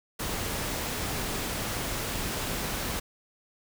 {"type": "noise", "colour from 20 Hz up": "pink", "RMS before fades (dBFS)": -32, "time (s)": [0.19, 3], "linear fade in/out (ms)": 10, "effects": []}